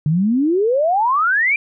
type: exponential sweep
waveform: sine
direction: up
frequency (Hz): 144.4 to 2416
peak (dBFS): -13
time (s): 0.06-1.56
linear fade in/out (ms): 2
effects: none